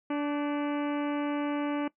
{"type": "harmonic tone with a mistuned harmonic", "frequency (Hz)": 290.9, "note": "D4", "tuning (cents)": -16, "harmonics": [1, 2, 3, 4, 5, 6, 7, 8, 9, 10], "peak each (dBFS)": [-28, -36, -39, -41, -46, -50, -48, -47, -52, -52], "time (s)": [0.1, 1.88], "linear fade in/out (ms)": 5, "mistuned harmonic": 5, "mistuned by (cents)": 60, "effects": ["noise-tail reverb RT60 0.1 s tail -20 dB re dry"]}